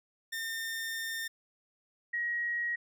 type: tone pair in turn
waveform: sawtooth / sine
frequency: 1813 / 1896.6 Hz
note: A#6 / A#6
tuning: -49 / +29 cents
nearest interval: minor second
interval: 78 cents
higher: second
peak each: -31 / -30 dBFS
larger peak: second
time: 0.32-1.28 / 2.13-2.76 s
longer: first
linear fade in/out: 10 ms
effects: none